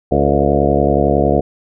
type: harmonic tone with a mistuned harmonic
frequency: 70.9 Hz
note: C#2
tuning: 40 cents sharp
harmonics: 1 / 2 / 3 / 4 / 5 / 6 / 7 / 8 / 9 / 10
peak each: -20 / -20 / -20 / -20 / -20 / -20 / -20 / -20 / -20 / -20 dBFS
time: 0.11-1.41 s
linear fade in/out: 10 ms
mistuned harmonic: 6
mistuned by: +57 cents
effects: none